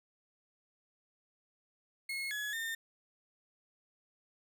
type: tone with pitch steps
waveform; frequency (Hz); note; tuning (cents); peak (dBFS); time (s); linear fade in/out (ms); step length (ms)
35% pulse; 2168 / 1692 / 1816; C#7 / G#6 / A#6; -39 / +32 / -46; -34; 2.09-2.75; 5; 220
effects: none